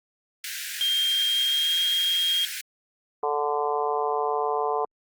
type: high-pass noise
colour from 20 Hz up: pink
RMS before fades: -34 dBFS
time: 0.44-2.61 s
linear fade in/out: 2 ms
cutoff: 1500 Hz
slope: 96 dB/octave
type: tone with pitch glide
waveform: sine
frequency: 3196 to 3237 Hz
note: G7 to G#7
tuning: +33 to -45 cents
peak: -21 dBFS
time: 0.81-2.45 s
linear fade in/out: 0 ms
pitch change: +22 cents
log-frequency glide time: 1.1-1.78 s
type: harmonic tone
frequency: 146.83 Hz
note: D3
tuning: in tune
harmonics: 3 / 4 / 5 / 6 / 7 / 8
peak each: -27 / -36 / -28 / -32 / -29 / -38 dBFS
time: 3.23-4.85 s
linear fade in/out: 2 ms
effects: Opus 48 kbps